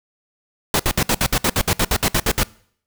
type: noise bursts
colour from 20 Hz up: pink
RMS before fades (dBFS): -17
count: 15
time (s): 0.74-2.433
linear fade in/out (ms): 2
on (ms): 55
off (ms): 62
effects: noise-tail reverb RT60 0.6 s tail -23 dB re dry

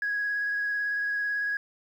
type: tone with vibrato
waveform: sine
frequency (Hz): 1661.2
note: G#6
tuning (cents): 0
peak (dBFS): -25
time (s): 0.02-1.57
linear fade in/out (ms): 2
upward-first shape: sine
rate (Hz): 18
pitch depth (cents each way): 13
effects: tanh soft clip ceiling -22 dBFS + 10-bit

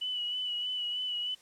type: tone with vibrato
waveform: sine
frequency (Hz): 2960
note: F#7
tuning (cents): 0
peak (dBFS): -31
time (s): 0.01-1.35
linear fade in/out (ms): 10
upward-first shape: sine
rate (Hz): 3.2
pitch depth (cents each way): 31
effects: white hiss -60 dBFS RMS until 1.41 s + low-pass 9000 Hz 12 dB/octave

